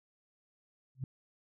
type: tone with exponential growth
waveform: sine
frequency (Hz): 131.1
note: C3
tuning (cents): +4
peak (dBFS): -30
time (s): 0.95-1.04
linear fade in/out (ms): 2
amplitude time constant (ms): 18
effects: none